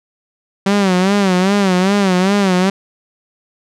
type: tone with vibrato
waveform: sawtooth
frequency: 191.9 Hz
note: G3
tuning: 37 cents flat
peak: -7 dBFS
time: 0.66-2.7 s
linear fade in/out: 5 ms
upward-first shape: sine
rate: 2.5 Hz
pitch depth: 110 cents each way
effects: low-pass 7000 Hz 12 dB/octave